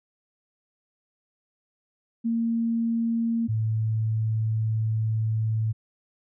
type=tone pair in turn; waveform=sine; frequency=230 / 110.32 Hz; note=A#3 / A2; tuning=-23 / +5 cents; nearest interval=octave + minor second; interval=1272 cents; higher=first; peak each=-22 dBFS; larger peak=neither; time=2.24-3.48 / 3.48-5.73 s; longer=second; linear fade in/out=20 ms; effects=none